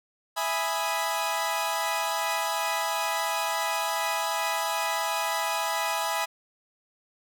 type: chord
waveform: sawtooth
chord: E major seventh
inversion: none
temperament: equal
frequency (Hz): 659.3 / 830.6 / 987.8 / 1244.5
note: E5 / G#5 / B5 / D#6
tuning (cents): 0 / 0 / 0 / 0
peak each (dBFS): -29 / -27 / -27 / -30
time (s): 0.36-6.26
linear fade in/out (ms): 20
effects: none